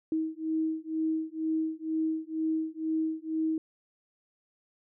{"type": "beating tone pair", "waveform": "sine", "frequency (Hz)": [317, 319.1], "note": ["D#4", "D#4"], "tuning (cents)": [32, 44], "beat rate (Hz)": 2.1, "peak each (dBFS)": -31, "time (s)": [0.12, 3.58], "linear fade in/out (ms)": 2, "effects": []}